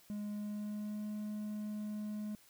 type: tone with pitch glide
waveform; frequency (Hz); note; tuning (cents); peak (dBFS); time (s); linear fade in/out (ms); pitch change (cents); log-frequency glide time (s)
triangle; 207.7 to 210.8; G#3 to G#3; 0 to +26; -36; 0.1-2.35; 0; +26; 0.29-1.09
effects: white hiss -64 dBFS RMS until 2.49 s